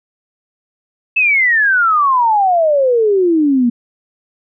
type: exponential sweep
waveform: sine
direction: down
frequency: 2649 to 232.1 Hz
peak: -9 dBFS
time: 1.16-3.7 s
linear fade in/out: 10 ms
effects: none